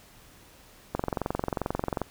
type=click train; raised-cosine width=1 ms; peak=-13 dBFS; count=25; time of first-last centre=0.95-2.017 s; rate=22.5 Hz; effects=pink hiss -54 dBFS RMS until 2.1 s